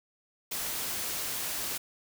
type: noise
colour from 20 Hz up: white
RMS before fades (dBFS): -34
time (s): 0.51-1.78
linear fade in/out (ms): 10
effects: none

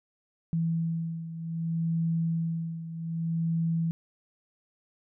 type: beating tone pair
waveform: sine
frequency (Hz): 164.81 / 165.45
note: E3 / E3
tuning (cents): 0 / +7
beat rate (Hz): 0.64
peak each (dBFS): -28 / -33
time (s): 0.53-3.91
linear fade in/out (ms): 0
effects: none

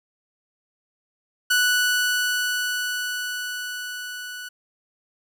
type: tone with level ramp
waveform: sawtooth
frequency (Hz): 1480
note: F#6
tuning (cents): 0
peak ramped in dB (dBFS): -13 to -30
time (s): 1.5-4.49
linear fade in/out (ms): 10
effects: none

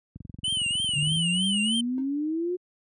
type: click train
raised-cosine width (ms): 5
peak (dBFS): -26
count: 23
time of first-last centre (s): 0.16-1.165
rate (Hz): 21.9
type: tone with vibrato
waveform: square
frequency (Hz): 2960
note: F#7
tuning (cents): 0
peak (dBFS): -25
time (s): 0.44-1.81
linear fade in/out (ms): 5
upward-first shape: triangle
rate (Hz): 3.2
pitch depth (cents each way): 130
type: exponential sweep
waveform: sine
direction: up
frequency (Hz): 143.1 to 367.5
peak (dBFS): -25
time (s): 0.95-2.57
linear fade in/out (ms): 20
type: tone with exponential decay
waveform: triangle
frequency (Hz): 309.5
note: D#4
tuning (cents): -9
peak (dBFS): -31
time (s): 1.98-2.11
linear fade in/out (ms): 1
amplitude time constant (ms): 27
effects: high-pass 80 Hz 12 dB/octave + resampled to 24000 Hz

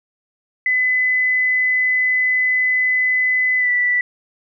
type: tone with pitch glide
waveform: sine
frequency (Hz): 2012 to 1969.5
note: B6 to B6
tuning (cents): +32 to -5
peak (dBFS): -14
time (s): 0.66-4.01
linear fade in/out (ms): 2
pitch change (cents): -37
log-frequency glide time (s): 3.58-3.7
effects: none

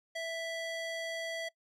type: tone with band-pass filter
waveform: square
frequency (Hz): 659.3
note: E5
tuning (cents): 0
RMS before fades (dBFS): -38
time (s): 0.15-1.49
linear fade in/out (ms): 10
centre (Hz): 2500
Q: 0.62
effects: noise-tail reverb RT60 0.1 s tail -22 dB re dry

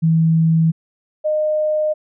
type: tone pair in turn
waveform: sine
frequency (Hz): 162.4 / 613.1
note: E3 / D#5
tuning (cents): -26 / -26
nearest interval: octave + major seventh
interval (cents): 2300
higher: second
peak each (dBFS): -11 / -15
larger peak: first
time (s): 0.02-0.72 / 1.24-1.94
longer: neither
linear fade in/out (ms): 20
effects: none

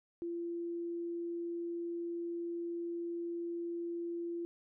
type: tone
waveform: sine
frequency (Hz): 341.6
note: F4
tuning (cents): -38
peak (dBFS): -36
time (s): 0.22-4.45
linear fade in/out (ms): 0
effects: none

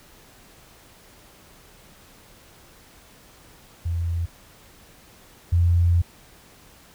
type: tone pair in turn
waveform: sine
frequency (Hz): 84.7 / 86.28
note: E2 / F2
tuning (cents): +48 / -20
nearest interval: unison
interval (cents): 32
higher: second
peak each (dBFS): -22 / -15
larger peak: second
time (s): 3.85-4.26 / 5.52-6.02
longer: second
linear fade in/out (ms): 10
effects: pink hiss -51 dBFS RMS until 6.94 s

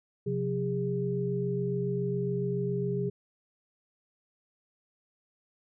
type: tone cluster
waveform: sine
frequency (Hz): 131.8 / 179 / 406.3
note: C3 / F3 / G#4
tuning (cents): +13 / +43 / -38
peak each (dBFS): -32 / -33 / -31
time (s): 0.26-3.1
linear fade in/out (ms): 10
effects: none

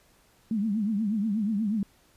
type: tone with vibrato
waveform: sine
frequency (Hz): 211.6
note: G#3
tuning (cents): +33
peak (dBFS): -24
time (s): 0.51-1.83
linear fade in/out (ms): 2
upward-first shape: triangle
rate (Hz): 8.3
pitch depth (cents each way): 160
effects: pink hiss -62 dBFS RMS until 2.16 s + resampled to 32000 Hz

